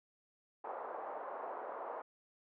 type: band-pass noise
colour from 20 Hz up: pink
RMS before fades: -44 dBFS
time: 0.64-2.02 s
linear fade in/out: 5 ms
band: 500 to 1100 Hz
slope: 24 dB/octave
effects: none